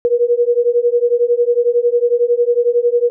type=beating tone pair; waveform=sine; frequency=474.4 / 485.4 Hz; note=A#4 / B4; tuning=+30 / -30 cents; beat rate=11 Hz; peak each=-14 dBFS; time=0.05-3.1 s; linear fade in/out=0 ms; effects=none